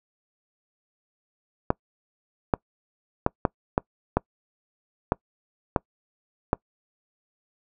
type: clicks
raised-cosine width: 1 ms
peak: -5 dBFS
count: 9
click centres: 1.704 / 2.538 / 3.264 / 3.452 / 3.779 / 4.17 / 5.121 / 5.762 / 6.531 s
effects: noise-tail reverb RT60 0.1 s tail -26 dB re dry